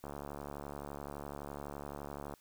click train, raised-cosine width 1 ms, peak -29 dBFS, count 166, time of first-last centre 0.04-2.338 s, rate 71.8 Hz, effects white hiss -67 dBFS RMS until 2.4 s

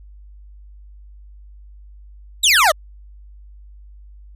25% pulse exponential sweep, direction down, 4020 to 566 Hz, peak -7 dBFS, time 2.43-2.72 s, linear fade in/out 10 ms, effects added 50 Hz sine -39 dBFS peak until 4.35 s + resampled to 32000 Hz

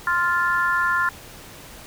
sine chord, F major, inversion second, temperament equal with one note detuned, 1046.5 / 1396.9 / 1747.8 Hz, C6 / F6 / A6, 0 / 0 / -12 cents, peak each -23 / -21 / -24 dBFS, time 0.07-1.09 s, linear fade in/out 2 ms, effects pink hiss -42 dBFS RMS until 1.86 s

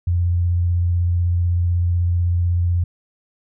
sine tone with vibrato, 87.31 Hz, F2, in tune, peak -15 dBFS, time 0.07-2.84 s, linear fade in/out 5 ms, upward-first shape triangle, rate 16 Hz, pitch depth 22 cents each way, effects none

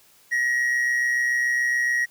triangle tone with amplitude modulation, 1900 Hz, A#6, 33 cents sharp, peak -16 dBFS, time 0.31-2.06 s, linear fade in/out 20 ms, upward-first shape sine, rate 127 Hz, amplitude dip 45%, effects white hiss -56 dBFS RMS until 2.1 s

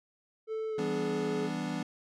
triangle tone with pitch glide, 440 to 423.8 Hz, A4 to G#4, 0 to +35 cents, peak -30 dBFS, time 0.47-1.5 s, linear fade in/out 50 ms, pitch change -65 cents, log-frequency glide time 0.69-0.84 s
square chord, E minor seventh, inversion none, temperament equal, 164.81 / 196 / 246.9 / 293.7 Hz, E3 / G3 / B3 / D4, 0 / 0 / 0 / 0 cents, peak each -39 / -39 / -38 / -39 dBFS, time 0.78-1.83 s, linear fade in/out 5 ms
effects low-pass 7000 Hz 12 dB/octave

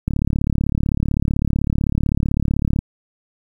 click train, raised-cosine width 5 ms, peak -6 dBFS, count 98, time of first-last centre 0.08-2.789 s, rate 35.8 Hz, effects 8-bit

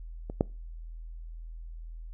clicks, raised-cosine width 2 ms, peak -24 / -9 dBFS, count 2, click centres 0.299 / 0.409 s, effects noise-tail reverb RT60 0.3 s tail -25 dB re dry + added 41 Hz sine -39 dBFS peak until 2.13 s

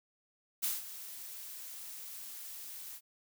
blue noise with ADSR envelope, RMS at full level -32 dBFS, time 0.62-3.01 s, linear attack 18 ms, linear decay 180 ms, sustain -14 dB, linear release 61 ms, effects none

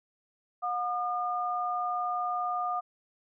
sine tone pair together, 721 / 1212.6 Hz, F#5 / D#6, -45 / -45 cents, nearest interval major sixth, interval 900 cents, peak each -31 / -31 dBFS, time 0.62-2.81 s, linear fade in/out 20 ms, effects none

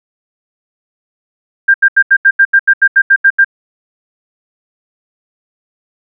sine tone bursts, 1592 Hz, G6, 26 cents sharp, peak -3 dBFS, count 13, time 1.68-3.446 s, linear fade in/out 10 ms, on 62 ms, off 80 ms, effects none

